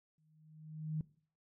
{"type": "tone with exponential growth", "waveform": "sine", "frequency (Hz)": 155.56, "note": "D#3", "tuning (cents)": 0, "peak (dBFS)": -32, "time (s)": [0.18, 1.01], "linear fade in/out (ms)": 2, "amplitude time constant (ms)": 180, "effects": ["noise-tail reverb RT60 0.5 s tail -20 dB re dry"]}